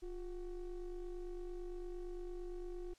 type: ring-modulated tone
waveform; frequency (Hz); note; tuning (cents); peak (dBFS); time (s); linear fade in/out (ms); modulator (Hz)
triangle; 189.4; F#3; +41; -37; 0.02-2.94; 10; 165
effects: white hiss -70 dBFS RMS until 2.98 s + low-pass 7000 Hz 12 dB/octave